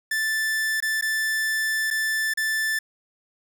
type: tone with dropouts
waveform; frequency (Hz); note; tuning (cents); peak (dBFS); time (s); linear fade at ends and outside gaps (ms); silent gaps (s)
45% pulse; 1760; A6; 0; -22; 0.11-2.79; 5; 0.804-0.824 / 1.012-1.023 / 1.904-1.909 / 2.338-2.373
effects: 9-bit